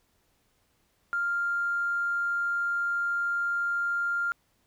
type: tone with tanh clipping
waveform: triangle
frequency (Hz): 1396.9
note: F6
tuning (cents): 0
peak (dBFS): -25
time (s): 1.13-4.32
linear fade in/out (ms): 0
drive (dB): 2
effects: pink hiss -70 dBFS RMS until 4.66 s